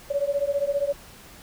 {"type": "beating tone pair", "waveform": "sine", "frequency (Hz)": [559, 574], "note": ["C#5", "D5"], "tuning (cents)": [14, -40], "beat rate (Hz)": 15, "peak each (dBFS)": -25, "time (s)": [0.1, 0.93], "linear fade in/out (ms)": 10, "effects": ["pink hiss -47 dBFS RMS until 1.42 s"]}